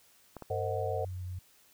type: clicks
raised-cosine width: 1 ms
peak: -28 dBFS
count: 2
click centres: 0.367 / 0.423 s
type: tone with pitch glide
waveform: sine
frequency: 98 to 90.91 Hz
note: G2 to F#2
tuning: 0 to -30 cents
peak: -36 dBFS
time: 0.5-1.39 s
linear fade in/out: 5 ms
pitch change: -130 cents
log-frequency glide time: 0.82-1.18 s
type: chord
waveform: sine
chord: C half-diminished seventh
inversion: third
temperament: equal with one note detuned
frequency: 456.6 / 523.3 / 622.3 / 740 Hz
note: Bb4 / C5 / Eb5 / Gb5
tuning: -36 / 0 / 0 / 0 cents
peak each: -36 / -36 / -38 / -37 dBFS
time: 0.5-1.05 s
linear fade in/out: 5 ms
effects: white hiss -63 dBFS RMS until 1.73 s